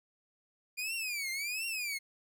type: tone with vibrato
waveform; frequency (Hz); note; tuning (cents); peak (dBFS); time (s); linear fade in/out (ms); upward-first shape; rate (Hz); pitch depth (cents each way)
sawtooth; 2400; D7; +37; -31; 0.77-1.99; 20; triangle; 1.4; 250
effects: 12-bit